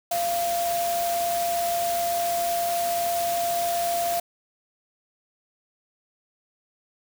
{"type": "tone in noise", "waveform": "sine", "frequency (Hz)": 690, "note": "F5", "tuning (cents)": -21, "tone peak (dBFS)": -23, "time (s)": [0.11, 4.2], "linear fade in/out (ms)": 5, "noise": "white", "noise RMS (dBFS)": -32, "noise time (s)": [0.11, 4.2], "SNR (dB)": 6, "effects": []}